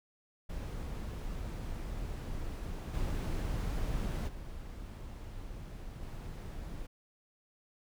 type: noise with level steps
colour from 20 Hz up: brown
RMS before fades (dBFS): -39 / -34 / -44 / -42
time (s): 0.49-6.87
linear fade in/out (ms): 10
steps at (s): 2.93 / 4.27 / 6.01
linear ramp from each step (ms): 20
effects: none